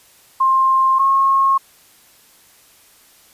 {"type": "tone pair in turn", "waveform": "sine", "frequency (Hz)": [1058, 1084], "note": ["C6", "C#6"], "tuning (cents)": [19, -39], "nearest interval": "unison", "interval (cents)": 42, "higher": "second", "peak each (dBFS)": -11, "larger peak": "neither", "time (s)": [[0.4, 0.99], [0.99, 1.58]], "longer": "neither", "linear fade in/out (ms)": 10, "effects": ["white hiss -50 dBFS RMS until 3.33 s", "resampled to 32000 Hz"]}